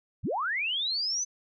sine linear sweep, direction up, 43.6 to 6180 Hz, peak -27 dBFS, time 0.23-1.25 s, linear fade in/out 20 ms, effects none

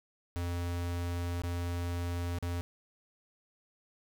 square tone with dropouts, 87 Hz, F2, 6 cents flat, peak -33 dBFS, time 0.36-2.61 s, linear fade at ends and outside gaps 0 ms, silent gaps 1.418-1.436 / 2.386-2.426 s, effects none

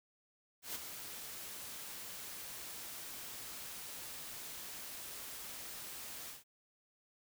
white noise with ADSR envelope, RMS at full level -40 dBFS, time 0.62-6.44 s, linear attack 130 ms, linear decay 18 ms, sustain -7 dB, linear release 150 ms, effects none

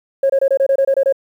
sine tone bursts, 544 Hz, C#5, 33 cents flat, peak -9 dBFS, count 10, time 0.23-1.125 s, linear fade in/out 5 ms, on 67 ms, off 25 ms, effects tanh soft clip ceiling -7 dBFS + 8-bit

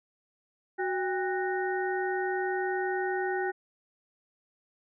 harmonic tone with a mistuned harmonic, 370.5 Hz, F#4, 2 cents sharp, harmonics 1 / 2 / 4 / 5, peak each -30 / -33 / -36 / -37 dBFS, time 0.78-3.52 s, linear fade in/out 20 ms, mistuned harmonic 2, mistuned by +130 cents, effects none

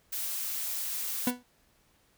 blue noise, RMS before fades -34 dBFS, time 0.12-1.31 s, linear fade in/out 10 ms
40% pulse tone with exponential decay, 246.9 Hz, B3, in tune, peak -22 dBFS, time 1.27-1.43 s, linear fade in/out 2 ms, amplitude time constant 34 ms
effects pink hiss -67 dBFS RMS until 2.17 s

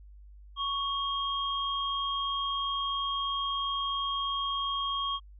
sine tone pair together, 1111 / 3234 Hz, C#6 / G#7, +4 / -47 cents, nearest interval octave + tritone, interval 1849 cents, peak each -31 / -32 dBFS, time 0.56-5.2 s, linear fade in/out 50 ms, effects added 50 Hz sine -48 dBFS peak until 5.39 s

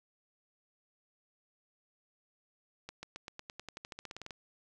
accelerating click train, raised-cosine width 0.2 ms, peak -26 dBFS, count 18, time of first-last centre 2.89-4.308 s, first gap 140 ms, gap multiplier 0.93, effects none

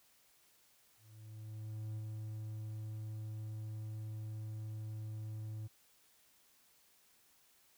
triangle tone with ADSR envelope, 108.4 Hz, A2, 25 cents flat, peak -37 dBFS, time 0.97-5.68 s, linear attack 1000 ms, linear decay 39 ms, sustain -2 dB, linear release 18 ms, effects white hiss -69 dBFS RMS until 7.77 s

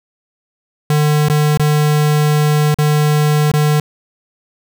square tone with dropouts, 150 Hz, D3, 37 cents sharp, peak -11 dBFS, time 0.9-3.8 s, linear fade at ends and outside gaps 2 ms, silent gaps 1.285-1.298 / 1.574-1.596 / 2.744-2.786 / 3.517-3.537 s, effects none

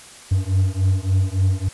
triangle beating tone pair, 93.3 / 96.8 Hz, F#2 / G2, +15 / -21 cents, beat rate 3.5 Hz, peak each -17 dBFS, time 0.31-1.69 s, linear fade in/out 10 ms, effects white hiss -42 dBFS RMS until 1.73 s + resampled to 24000 Hz

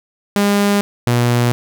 sawtooth tone pair in turn, 202.8 / 120.59 Hz, G#3 / B2, -41 / -41 cents, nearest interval major sixth, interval 900 cents, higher first, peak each -8 dBFS, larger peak neither, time 0.36-0.81 / 1.07-1.52 s, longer neither, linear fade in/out 0 ms, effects none

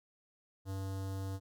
square tone with notch filter, 96.5 Hz, G2, 27 cents flat, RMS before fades -39 dBFS, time 0.65-1.4 s, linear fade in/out 50 ms, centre 2300 Hz, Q 0.86, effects none

